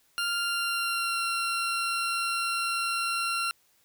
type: tone with pitch glide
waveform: 20% pulse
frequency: 1396.9 to 1370.5 Hz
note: F6 to F6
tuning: 0 to -33 cents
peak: -22 dBFS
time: 0.18-3.51 s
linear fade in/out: 0 ms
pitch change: -33 cents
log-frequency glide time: 0.34-1.23 s
effects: white hiss -66 dBFS RMS until 3.84 s